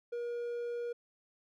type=tone; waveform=triangle; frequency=476.6 Hz; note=A#4; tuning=38 cents sharp; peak=-33 dBFS; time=0.12-0.93 s; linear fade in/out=10 ms; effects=none